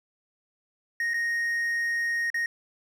triangle tone with dropouts, 1864.7 Hz, A#6, in tune, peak -23 dBFS, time 1-2.46 s, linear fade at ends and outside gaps 2 ms, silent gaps 1.136-1.141 / 2.302-2.343 s, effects none

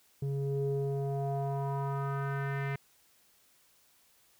square tone with low-pass filter sweep, 138.59 Hz, C#3, in tune, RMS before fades -33 dBFS, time 0.22-2.76 s, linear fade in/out 5 ms, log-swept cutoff 300 to 2100 Hz, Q 3.5, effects white hiss -66 dBFS RMS until 4.39 s

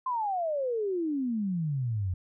sine exponential sweep, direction down, 1053 to 87.31 Hz, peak -27 dBFS, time 0.06-2.14 s, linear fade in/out 5 ms, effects none

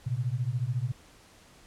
sine beating tone pair, 116.54 / 130.54 Hz, A#2 / C3, 0 / -4 cents, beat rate 14 Hz, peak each -30 dBFS, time 0.06-0.92 s, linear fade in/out 10 ms, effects pink hiss -56 dBFS RMS until 1.66 s + low-pass 10000 Hz 12 dB/octave

